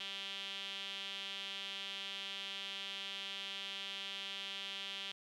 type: tone with band-pass filter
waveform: sawtooth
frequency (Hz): 196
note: G3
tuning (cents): 0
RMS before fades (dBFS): -44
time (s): 0-5.12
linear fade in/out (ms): 5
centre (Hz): 3200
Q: 5.3
effects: none